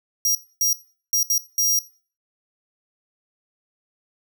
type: tone bursts at uneven times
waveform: sawtooth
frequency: 5700 Hz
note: F8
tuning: 34 cents sharp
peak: -15 dBFS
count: 5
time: 0.25-0.35 / 0.61-0.73 / 1.13-1.23 / 1.3-1.38 / 1.58-1.79 s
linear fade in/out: 2 ms
effects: noise-tail reverb RT60 0.4 s tail -17 dB re dry